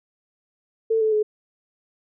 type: tone with pitch steps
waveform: sine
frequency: 447.4 / 436.4 / 425.7 Hz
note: A4 / A4 / G#4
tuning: +29 / -14 / +43 cents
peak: -17 dBFS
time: 0.9-1.23 s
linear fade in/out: 10 ms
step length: 110 ms
effects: none